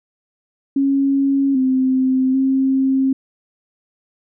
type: tone with pitch steps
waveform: sine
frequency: 275.1 / 260.4 / 266.5 Hz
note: C#4 / C4 / C4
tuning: -13 / -8 / +32 cents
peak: -13 dBFS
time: 0.76-3.13 s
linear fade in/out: 5 ms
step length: 790 ms
effects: none